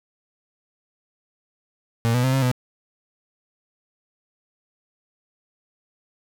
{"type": "tone with pitch steps", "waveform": "35% pulse", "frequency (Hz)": [115.7, 123.8, 130.8, 134.1, 125.6], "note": ["A#2", "B2", "C3", "C3", "B2"], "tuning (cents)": [-13, 5, 0, 43, 30], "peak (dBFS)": -16, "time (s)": [2.05, 2.515], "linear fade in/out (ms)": 0, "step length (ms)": 93, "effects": []}